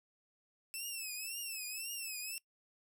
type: tone with vibrato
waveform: 10% pulse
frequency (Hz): 2637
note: E7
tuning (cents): 0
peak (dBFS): -32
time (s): 0.74-2.38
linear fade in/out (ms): 0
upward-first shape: triangle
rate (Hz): 1.9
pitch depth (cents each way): 140
effects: noise-tail reverb RT60 0.1 s tail -21 dB re dry